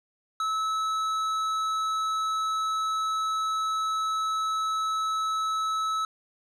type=tone with tanh clipping; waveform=sine; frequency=1300 Hz; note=E6; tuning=24 cents flat; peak=-27 dBFS; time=0.4-6.05 s; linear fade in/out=2 ms; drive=11 dB; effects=none